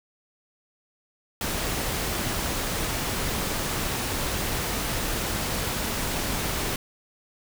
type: noise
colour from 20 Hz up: pink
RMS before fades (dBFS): -28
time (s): 1.41-6.76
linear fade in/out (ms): 2
effects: none